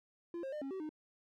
triangle tone with pitch steps, 342.6 / 535 / 603 / 272.3 / 381.1 / 307.5 Hz, F4 / C5 / D5 / C#4 / G4 / D#4, -33 / +38 / +46 / -31 / -49 / -20 cents, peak -37 dBFS, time 0.34-0.892 s, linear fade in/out 2 ms, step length 92 ms, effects none

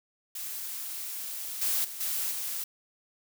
blue noise with level steps, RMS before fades -37 / -28 / -40 / -31 / -34 dBFS, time 0.35-2.64 s, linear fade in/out 5 ms, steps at 1.61 / 1.84 / 2 / 2.31 s, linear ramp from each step 10 ms, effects none

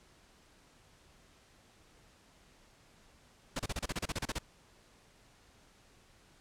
pink noise bursts, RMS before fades -35 dBFS, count 13, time 3.56-4.386 s, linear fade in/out 5 ms, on 34 ms, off 32 ms, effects pink hiss -63 dBFS RMS until 6.4 s + low-pass 9000 Hz 12 dB/octave

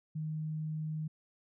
sine tone, 155.56 Hz, D#3, in tune, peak -34 dBFS, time 0.15-1.08 s, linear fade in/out 10 ms, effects none

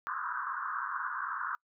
pink band-pass noise, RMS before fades -36 dBFS, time 0.07-1.55 s, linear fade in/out 0 ms, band 1000 to 1600 Hz, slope 96 dB/octave, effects noise-tail reverb RT60 0.1 s tail -26 dB re dry

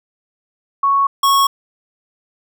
sine / square tone pair in turn, 1108.7 / 1102.8 Hz, C#6 / C#6, 0 / -9 cents, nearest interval unison, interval 9 cents, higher first, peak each -11 dBFS, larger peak neither, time 0.83-1.07 / 1.23-1.47 s, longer neither, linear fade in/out 5 ms, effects none

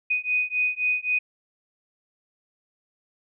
sine beating tone pair, 2489 / 2492.8 Hz, D#7 / D#7, 0 / +3 cents, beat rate 3.8 Hz, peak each -25 / -25 dBFS, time 0.1-1.19 s, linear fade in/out 10 ms, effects none

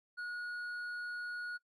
sine tone with hard clipping, 1451 Hz, F#6, 34 cents flat, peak -40 dBFS, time 0.17-1.58 s, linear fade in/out 20 ms, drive 4 dB, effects noise-tail reverb RT60 0.1 s tail -21 dB re dry + resampled to 24000 Hz

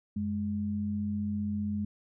sine tone pair together, 92.52 / 207.7 Hz, F#2 / G#3, 0 / 0 cents, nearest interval octave + major second, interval 1400 cents, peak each -36 / -30 dBFS, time 0.16-1.85 s, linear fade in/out 5 ms, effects none

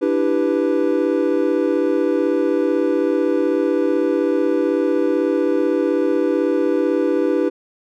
triangle chord, E minor seventh, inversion third, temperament equal, 293.7 / 329.6 / 392 / 493.9 Hz, D4 / E4 / G4 / B4, 0 / 0 / 0 / 0 cents, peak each -19 dBFS, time 0.01-7.5 s, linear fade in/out 20 ms, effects none

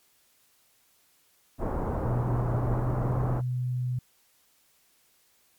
pink low-pass noise, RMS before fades -30 dBFS, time 1.58-3.42 s, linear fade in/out 50 ms, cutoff 1100 Hz, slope 24 dB/octave
sine tone with pitch glide, 121.2 to 125.11 Hz, B2 to B2, -32 to +23 cents, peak -26 dBFS, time 2.05-3.99 s, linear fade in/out 5 ms, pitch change +55 cents, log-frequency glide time 2.67-2.98 s
effects white hiss -65 dBFS RMS until 5.58 s + MP3 96 kbps

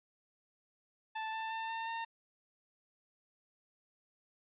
sawtooth tone with pitch steps, 880 / 888.2 / 896.4 / 904.7 / 913.1 Hz, A5 / A5 / A5 / A5 / A#5, 0 / +16 / +32 / +48 / -36 cents, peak -33 dBFS, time 1.15-2.05 s, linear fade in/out 10 ms, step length 180 ms, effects resampled to 8000 Hz

